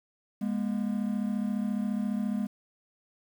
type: tone pair together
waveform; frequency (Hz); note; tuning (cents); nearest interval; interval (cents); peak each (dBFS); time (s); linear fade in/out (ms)
triangle; 205.5 / 240; G#3 / B3; -18 / -49; minor third; 269; -27 / -30; 0.41-2.47; 10
effects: 9-bit